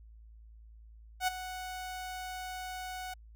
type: tone with ADSR envelope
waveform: sawtooth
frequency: 740 Hz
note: F#5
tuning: in tune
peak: -22 dBFS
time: 1.2-3.14 s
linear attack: 75 ms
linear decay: 16 ms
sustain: -13 dB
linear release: 7 ms
effects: added 55 Hz sine -51 dBFS peak until 3.35 s